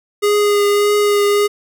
square tone with vibrato, 411.3 Hz, G#4, 17 cents flat, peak -12 dBFS, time 0.22-1.48 s, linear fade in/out 20 ms, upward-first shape triangle, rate 1.7 Hz, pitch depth 17 cents each way, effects none

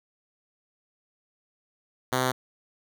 5% pulse tone, 128.4 Hz, C3, 32 cents flat, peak -12 dBFS, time 2.12-2.32 s, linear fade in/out 10 ms, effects none

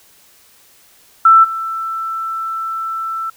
sine tone with level steps, 1330 Hz, E6, 15 cents sharp, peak -4 / -19 dBFS, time 1.25-3.3 s, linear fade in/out 5 ms, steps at 1.43 s, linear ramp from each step 20 ms, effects white hiss -49 dBFS RMS until 3.36 s

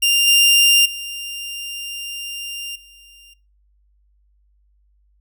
sawtooth tone with level steps, 2794 Hz, F7, in tune, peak -10 / -7 / -24 / -41 dBFS, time 0.02-3.34 s, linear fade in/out 10 ms, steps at 0.27 / 0.85 / 2.75 s, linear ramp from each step 10 ms, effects noise-tail reverb RT60 0.3 s tail -21 dB re dry + added 50 Hz sine -56 dBFS peak until 5.2 s

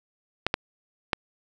clicks, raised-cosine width 0.3 ms, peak -6 dBFS, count 3, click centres 0.466 / 0.541 / 1.132 s, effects none

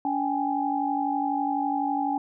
sine tone cluster, 284.3 / 785 / 837 Hz, C#4 / G5 / G#5, +44 / +2 / +13 cents, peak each -28 dBFS, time 0.05-2.18 s, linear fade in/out 2 ms, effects none

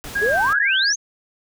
pink noise, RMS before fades -34 dBFS, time 0.04-0.53 s, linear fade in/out 0 ms
sine tone with vibrato, 1604 Hz, G6, 39 cents sharp, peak -18 dBFS, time 0.15-0.93 s, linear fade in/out 10 ms, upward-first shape sine, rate 2.9 Hz, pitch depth 67 cents each way
sine exponential sweep, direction up, 392.3 to 6610 Hz, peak -18 dBFS, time 0.21-0.96 s, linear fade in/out 20 ms
effects none

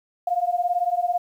sine beating tone pair, 698.5 / 716.5 Hz, F5 / F5, 0 / +44 cents, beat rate 18 Hz, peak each -23 dBFS, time 0.27-1.18 s, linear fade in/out 5 ms, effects 9-bit

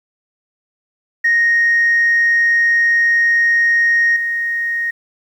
sine tone with level steps, 1864.7 Hz, A#6, in tune, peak -9 / -16 dBFS, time 1.24-4.91 s, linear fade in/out 10 ms, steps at 4.16 s, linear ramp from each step 5 ms, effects tanh soft clip ceiling -7 dBFS + 8-bit

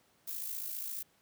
violet noise with amplitude modulation, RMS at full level -37 dBFS, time 0.27-1.03 s, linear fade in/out 10 ms, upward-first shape sine, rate 54.7 Hz, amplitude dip 55%, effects pink hiss -69 dBFS RMS until 1.21 s + high-pass 100 Hz 12 dB/octave

